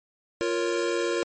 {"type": "chord", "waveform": "square", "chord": "Bb minor", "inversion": "second", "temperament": "equal", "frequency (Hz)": [349.2, 466.2, 554.4], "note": ["F4", "Bb4", "Db5"], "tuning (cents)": [0, 0, 0], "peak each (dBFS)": [-28, -29, -32], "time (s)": [0.41, 1.23], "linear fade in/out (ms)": 0, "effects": ["MP3 32 kbps"]}